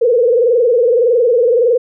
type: tone with frequency modulation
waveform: sine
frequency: 479.1 Hz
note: A#4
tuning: 47 cents sharp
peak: -8 dBFS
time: 0.01-1.78 s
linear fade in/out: 10 ms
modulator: 21.7 Hz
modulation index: 1.5
effects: none